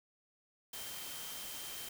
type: tone in noise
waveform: sine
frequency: 3136 Hz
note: G7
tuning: in tune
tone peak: -51 dBFS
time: 0.73-1.89 s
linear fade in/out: 5 ms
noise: white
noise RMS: -45 dBFS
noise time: 0.73-1.89 s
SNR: -9 dB
effects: none